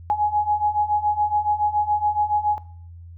sine beating tone pair, 833 / 840.1 Hz, G#5 / G#5, +5 / +20 cents, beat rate 7.1 Hz, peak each -23 / -20 dBFS, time 0.1-2.58 s, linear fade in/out 0 ms, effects noise-tail reverb RT60 0.6 s tail -19 dB re dry + added 85 Hz sine -38 dBFS peak until 3.17 s

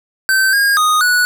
square tone with pitch steps, 1546 / 1625 / 1241 / 1472 Hz, G6 / G#6 / D#6 / F#6, -24 / -38 / -5 / -9 cents, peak -11 dBFS, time 0.29-1.25 s, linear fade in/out 0 ms, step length 240 ms, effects none

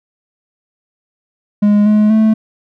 triangle tone with pitch steps, 207 / 211.8 / 218.7 Hz, G#3 / G#3 / A3, -5 / +34 / -10 cents, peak -5 dBFS, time 1.62-2.34 s, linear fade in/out 10 ms, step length 240 ms, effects none

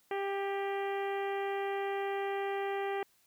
harmonic tone with a mistuned harmonic, 395.9 Hz, G4, 17 cents sharp, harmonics 1 / 2 / 3 / 4 / 5 / 6 / 7 / 8, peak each -34 / -37 / -46 / -47 / -44 / -49 / -52 / -54 dBFS, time 0.11-3.03 s, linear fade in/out 2 ms, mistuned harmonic 5, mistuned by -23 cents, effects white hiss -69 dBFS RMS until 3.26 s

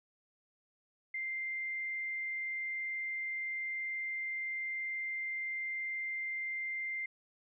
sine tone, 2093 Hz, C7, in tune, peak -35 dBFS, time 1.14-7.06 s, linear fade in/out 5 ms, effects none

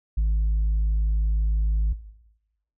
sine tone, 53 Hz, G#1, 36 cents sharp, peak -16 dBFS, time 0.17-1.93 s, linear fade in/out 10 ms, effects noise-tail reverb RT60 0.9 s tail -17 dB re dry + tanh soft clip ceiling -18 dBFS

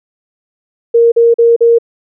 sine tone bursts, 466.2 Hz, A#4, in tune, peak -4 dBFS, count 4, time 0.94-1.786 s, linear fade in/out 10 ms, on 180 ms, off 42 ms, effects none

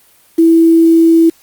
sine tone with quantisation, 329.6 Hz, E4, in tune, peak -4 dBFS, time 0.38-1.3 s, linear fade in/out 10 ms, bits 5, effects white hiss -48 dBFS RMS until 1.42 s + Opus 32 kbps

